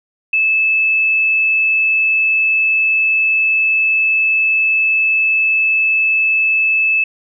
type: tone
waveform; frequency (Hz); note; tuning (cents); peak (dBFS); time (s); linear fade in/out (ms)
sine; 2615; E7; -15; -11; 0.33-7.04; 5
effects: none